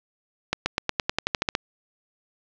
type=accelerating click train; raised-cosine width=0.2 ms; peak=-4 dBFS; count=12; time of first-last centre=0.53-1.551 s; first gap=130 ms; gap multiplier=0.93; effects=low-pass 5000 Hz 12 dB/octave + 7-bit